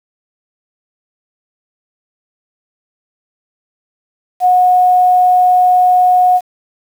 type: tone with quantisation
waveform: sine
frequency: 728 Hz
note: F#5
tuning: 28 cents flat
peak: -6 dBFS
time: 4.4-6.41 s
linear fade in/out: 50 ms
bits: 6
effects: none